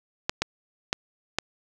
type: clicks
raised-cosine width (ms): 0.2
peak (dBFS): -6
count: 4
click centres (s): 0.295 / 0.42 / 0.929 / 1.386
effects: none